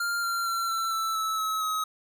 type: tone with pitch steps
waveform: square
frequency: 1396.9 / 1378.5 / 1360.3 / 1342.3 / 1324.6 / 1307.1 / 1289.9 / 1272.8 Hz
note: F6 / F6 / F6 / E6 / E6 / E6 / E6 / D#6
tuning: 0 / -23 / -46 / +31 / +8 / -15 / -38 / +39 cents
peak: -27 dBFS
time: 0-1.84 s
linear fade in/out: 5 ms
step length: 230 ms
effects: none